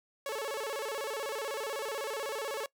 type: tone with vibrato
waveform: sawtooth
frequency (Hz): 493.9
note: B4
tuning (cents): 0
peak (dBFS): -30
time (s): 0.26-2.66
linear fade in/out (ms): 2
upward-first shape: square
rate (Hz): 16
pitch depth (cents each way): 210
effects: noise-tail reverb RT60 0.1 s tail -21 dB re dry